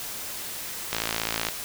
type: click train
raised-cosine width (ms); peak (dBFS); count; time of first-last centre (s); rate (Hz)
0.2; -8; 32; 0.93-1.487; 55.7
effects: white hiss -35 dBFS RMS until 1.64 s